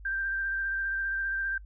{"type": "tone with vibrato", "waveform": "sine", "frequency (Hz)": 1576, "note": "G6", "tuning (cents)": 9, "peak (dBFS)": -28, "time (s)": [0.05, 1.58], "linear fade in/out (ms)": 5, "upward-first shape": "square", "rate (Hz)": 15, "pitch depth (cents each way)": 14, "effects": ["noise-tail reverb RT60 0.1 s tail -26 dB re dry", "added 50 Hz sine -44 dBFS peak until 1.65 s"]}